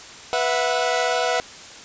sawtooth chord, B suspended fourth, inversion none, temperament equal with one note detuned, 493.9 / 659.3 / 732.3 Hz, B4 / E5 / F#5, 0 / 0 / -18 cents, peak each -20 dBFS, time 0.33-1.4 s, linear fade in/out 0 ms, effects white hiss -40 dBFS RMS until 1.84 s + resampled to 16000 Hz

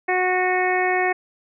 harmonic tone with a mistuned harmonic, 366.9 Hz, F#4, 15 cents flat, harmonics 1 / 2 / 3 / 4 / 5 / 6 / 7, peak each -23 / -22 / -31 / -35 / -24 / -26 / -35 dBFS, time 0.08-1.13 s, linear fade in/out 10 ms, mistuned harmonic 7, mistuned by -18 cents, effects none

